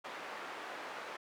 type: band-pass noise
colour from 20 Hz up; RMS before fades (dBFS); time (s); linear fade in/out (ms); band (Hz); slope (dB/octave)
white; -45; 0.04-1.17; 10; 400 to 1500; 12
effects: none